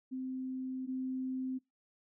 sine tone pair in turn, 259.4 / 259.4 Hz, C4 / C4, -15 / -15 cents, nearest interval unison, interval 0 cents, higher neither, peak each -36 / -34 dBFS, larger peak second, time 0.11-0.87 / 0.87-1.59 s, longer first, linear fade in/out 20 ms, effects noise-tail reverb RT60 0.2 s tail -22 dB re dry

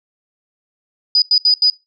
sine tone bursts at uneven times, 4957 Hz, D#8, 7 cents flat, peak -9 dBFS, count 4, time 1.15-1.22 / 1.31-1.38 / 1.45-1.54 / 1.62-1.7 s, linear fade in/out 2 ms, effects noise-tail reverb RT60 0.2 s tail -19 dB re dry

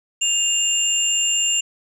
sine tone pair together, 2804 / 7248 Hz, F7 / A#8, +6 / -50 cents, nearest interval octave + major third, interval 1644 cents, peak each -19 dBFS, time 0.21-1.61 s, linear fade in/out 10 ms, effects tanh soft clip ceiling -9 dBFS

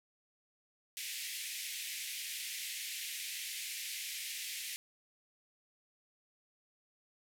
pink band-pass noise, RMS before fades -42 dBFS, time 0.97-4.76 s, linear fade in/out 0 ms, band 2000 to 15000 Hz, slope 48 dB/octave, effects none

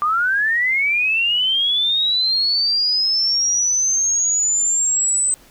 sine linear sweep, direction up, 1174.7 to 8120 Hz, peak -15 dBFS, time 0.02-5.34 s, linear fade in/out 0 ms, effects pink hiss -49 dBFS RMS until 5.5 s

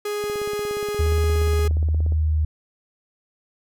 45% pulse tone, 415.1 Hz, G#4, 1 cent flat, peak -24 dBFS, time 0.05-1.68 s, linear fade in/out 5 ms
click train, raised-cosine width 2 ms, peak -23 dBFS, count 33, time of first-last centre 0.24-2.122 s, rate 17 Hz
sine tone with vibrato, 77.78 Hz, D#2, in tune, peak -17 dBFS, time 0.99-2.45 s, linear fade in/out 5 ms, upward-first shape triangle, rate 1.2 Hz, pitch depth 18 cents each way
effects none

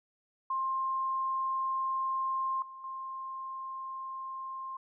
sine tone with level steps, 1058 Hz, C6, 19 cents sharp, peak -29 / -44 / -37 dBFS, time 0.5-4.77 s, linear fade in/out 5 ms, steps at 2.62 / 2.84 s, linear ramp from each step 2 ms, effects none

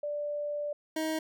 sine / 25% pulse tone pair in turn, 587.3 / 315.9 Hz, D5 / D#4, 0 / +26 cents, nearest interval major seventh, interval 1074 cents, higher first, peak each -31 / -26 dBFS, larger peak second, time 0.03-0.73 / 0.96-1.19 s, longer first, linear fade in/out 5 ms, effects none

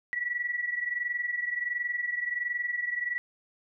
sine tone pair together, 1937 / 1958.4 Hz, B6 / B6, -34 / -15 cents, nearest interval unison, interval 19 cents, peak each -30 / -34 dBFS, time 0.13-3.18 s, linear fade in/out 0 ms, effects none

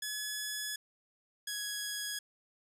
10% pulse tone pair in turn, 1700 / 1667.9 Hz, G#6 / G#6, +40 / +7 cents, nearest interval unison, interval 33 cents, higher first, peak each -27 dBFS, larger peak neither, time 0.02-0.76 / 1.47-2.19 s, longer first, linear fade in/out 5 ms, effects none

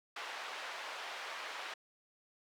pink band-pass noise, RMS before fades -44 dBFS, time 0.16-1.74 s, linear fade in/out 5 ms, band 750 to 3400 Hz, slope 12 dB/octave, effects high-pass 400 Hz 12 dB/octave

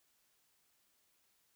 silence, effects white hiss -75 dBFS RMS until 1.55 s

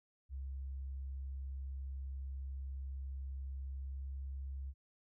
sine tone with pitch glide, 67.2 to 67.63 Hz, C2 to C#2, +47 to -42 cents, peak -40 dBFS, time 0.29-4.74 s, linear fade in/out 50 ms, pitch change +11 cents, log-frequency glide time 3.83-4.04 s, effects none

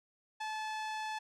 sawtooth tone with low-pass filter, 866 Hz, A5, 28 cents flat, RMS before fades -39 dBFS, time 0.4-1.19 s, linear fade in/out 10 ms, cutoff 6200 Hz, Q 0.57, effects none

